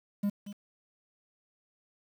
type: tone with echo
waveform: triangle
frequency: 203 Hz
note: G#3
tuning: 39 cents flat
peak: -24 dBFS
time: 0.23-0.3 s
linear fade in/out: 10 ms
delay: 230 ms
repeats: 1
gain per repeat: -13 dB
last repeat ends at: 0.53 s
effects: 9-bit